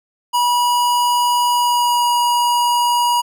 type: tone with pitch glide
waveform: square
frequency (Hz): 970 to 962.2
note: B5 to B5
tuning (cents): -31 to -45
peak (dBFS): -14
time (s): 0.33-3.22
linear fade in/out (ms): 20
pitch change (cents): -14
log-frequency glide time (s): 1.5-2.07
effects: none